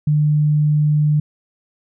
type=tone; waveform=sine; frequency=150 Hz; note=D3; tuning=37 cents sharp; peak=-12 dBFS; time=0.07-1.2 s; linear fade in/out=5 ms; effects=none